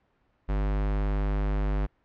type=tone; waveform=square; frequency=50.3 Hz; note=G1; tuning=45 cents sharp; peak=-25 dBFS; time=0.48-1.87 s; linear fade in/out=20 ms; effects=pink hiss -69 dBFS RMS until 2.04 s + low-pass 2000 Hz 12 dB/octave